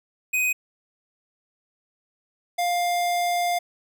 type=tone pair in turn; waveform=square; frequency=2503 / 702.4 Hz; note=D#7 / F5; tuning=+10 / +10 cents; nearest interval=octave + minor seventh; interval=2200 cents; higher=first; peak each=-21 / -22 dBFS; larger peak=first; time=0.33-0.53 / 2.58-3.59 s; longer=second; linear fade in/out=10 ms; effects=none